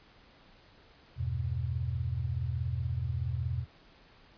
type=chord; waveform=sine; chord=E minor; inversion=none; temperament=just; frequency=82.41 / 98.89 / 123.61 Hz; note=E2 / G2 / B2; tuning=0 / +16 / +2 cents; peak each=-34 / -37 / -33 dBFS; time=1.16-3.66 s; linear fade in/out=50 ms; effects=pink hiss -59 dBFS RMS until 4.37 s + resampled to 11025 Hz